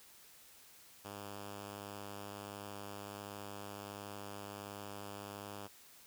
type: tone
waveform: 5% pulse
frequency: 101.4 Hz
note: G#2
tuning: 41 cents flat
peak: -34 dBFS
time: 1.04-5.68 s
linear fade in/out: 20 ms
effects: white hiss -60 dBFS RMS until 6.06 s